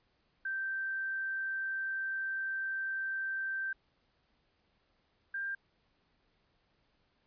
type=tone pair in turn; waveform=sine; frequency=1563 / 1590.3 Hz; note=G6 / G6; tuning=-6 / +24 cents; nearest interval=unison; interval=30 cents; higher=second; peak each=-33 / -34 dBFS; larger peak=first; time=0.45-3.73 / 5.34-5.55 s; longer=first; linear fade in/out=5 ms; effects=pink hiss -74 dBFS RMS until 7.26 s + resampled to 11025 Hz